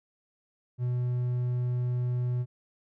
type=tone; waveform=triangle; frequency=123.47 Hz; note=B2; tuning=in tune; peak=-24 dBFS; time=0.78-2.46 s; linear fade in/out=50 ms; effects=none